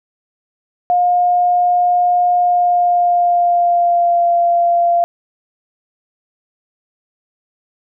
sine tone with pitch glide, 712 to 690.9 Hz, F5 to F5, +33 to -19 cents, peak -10 dBFS, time 0.9-5.04 s, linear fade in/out 0 ms, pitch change -52 cents, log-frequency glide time 2.35-4.28 s, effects none

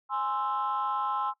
sine chord, Ab augmented, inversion none, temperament equal, 830.6 / 1046.5 / 1318.5 Hz, Ab5 / C6 / E6, 0 / 0 / 0 cents, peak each -31 / -30 / -31 dBFS, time 0.09-1.34 s, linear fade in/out 50 ms, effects noise-tail reverb RT60 0.1 s tail -18 dB re dry + tanh soft clip ceiling -21 dBFS

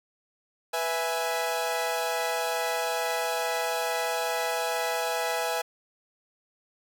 sawtooth chord, E major, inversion second, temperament equal, 493.9 / 659.3 / 830.6 Hz, B4 / E5 / G#5, 0 / 0 / 0 cents, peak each -28 / -27 / -27 dBFS, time 0.73-5.62 s, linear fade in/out 10 ms, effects none

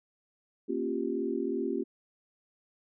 sine chord, G half-diminished seventh, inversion first, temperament equal with one note detuned, 233.1 / 273.1 / 349.2 / 392 Hz, Bb3 / Db4 / F4 / G4, 0 / -26 / 0 / 0 cents, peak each -36 / -34 / -34 / -34 dBFS, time 0.68-1.84 s, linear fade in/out 20 ms, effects none

